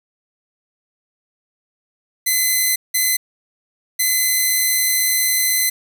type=tone bursts at uneven times; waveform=5% pulse; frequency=2034 Hz; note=C7; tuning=50 cents flat; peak=-5 dBFS; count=3; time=2.26-2.76 / 2.94-3.17 / 3.99-5.7 s; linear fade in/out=10 ms; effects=none